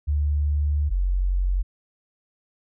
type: tone pair in turn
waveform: sine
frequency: 73.42 / 45.83 Hz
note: D2 / F#1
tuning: 0 / -16 cents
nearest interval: minor sixth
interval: 816 cents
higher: first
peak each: -19 dBFS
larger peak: neither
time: 0.07-0.9 / 0.9-1.63 s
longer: first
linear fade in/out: 20 ms
effects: none